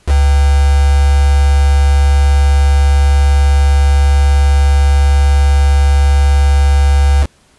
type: tone with quantisation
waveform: sine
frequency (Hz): 70.5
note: C#2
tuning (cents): +30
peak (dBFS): -6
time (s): 0.06-7.27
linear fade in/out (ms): 50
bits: 3
effects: pink hiss -50 dBFS RMS until 7.58 s + resampled to 24000 Hz